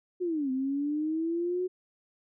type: linear two-way sweep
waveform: sine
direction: down then up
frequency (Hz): 370 to 257 to 370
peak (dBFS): -27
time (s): 0.2-1.68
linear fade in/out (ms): 20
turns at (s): 0.51
effects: none